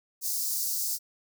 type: high-pass noise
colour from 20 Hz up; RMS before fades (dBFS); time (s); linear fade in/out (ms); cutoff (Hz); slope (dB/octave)
white; -30; 0.21-0.99; 50; 4600; 48
effects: none